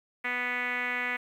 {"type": "tone with low-pass filter", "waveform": "5% pulse", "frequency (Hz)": 246.9, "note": "B3", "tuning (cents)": 0, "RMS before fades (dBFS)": -31, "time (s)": [0.24, 1.17], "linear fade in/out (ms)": 10, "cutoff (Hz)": 2100, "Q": 4.9, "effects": ["10-bit"]}